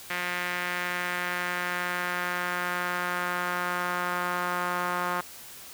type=tone with band-pass filter sweep; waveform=sawtooth; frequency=177.9 Hz; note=F3; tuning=32 cents sharp; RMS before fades=-30 dBFS; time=0.1-5.21 s; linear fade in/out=5 ms; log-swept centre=2000 to 1200 Hz; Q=2.1; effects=white hiss -45 dBFS RMS until 5.73 s